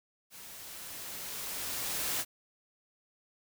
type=noise with level ramp; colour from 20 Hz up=white; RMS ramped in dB=-49 to -32 dBFS; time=0.3-2.25 s; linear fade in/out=50 ms; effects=none